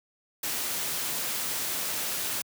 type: noise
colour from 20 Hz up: white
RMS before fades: -31 dBFS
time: 0.43-2.42 s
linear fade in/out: 5 ms
effects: high-pass 100 Hz 12 dB/octave